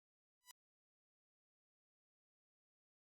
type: tone with exponential growth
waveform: 5% pulse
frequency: 987.8 Hz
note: B5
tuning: in tune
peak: -39 dBFS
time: 0.41-0.51 s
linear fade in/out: 0 ms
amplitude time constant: 20 ms
effects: Opus 48 kbps